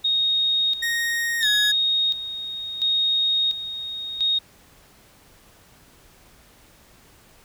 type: tone with tremolo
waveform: sine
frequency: 3729 Hz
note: A#7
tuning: in tune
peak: -18 dBFS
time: 0.04-4.39 s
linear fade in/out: 10 ms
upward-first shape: square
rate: 0.72 Hz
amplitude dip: 70%
type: tone with pitch glide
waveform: 40% pulse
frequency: 1864.7 to 1680.6 Hz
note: A#6 to G#6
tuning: 0 to +20 cents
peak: -21 dBFS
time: 0.82-1.72 s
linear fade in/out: 10 ms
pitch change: -180 cents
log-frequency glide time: 1.4-1.47 s
effects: pink hiss -53 dBFS RMS until 7.44 s